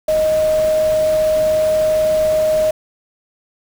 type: tone in noise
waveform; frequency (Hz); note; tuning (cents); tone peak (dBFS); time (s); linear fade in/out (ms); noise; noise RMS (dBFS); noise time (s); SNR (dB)
sine; 623; D#5; +2; -12; 0.08-2.71; 5; pink; -30; 0.08-2.71; +15
effects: none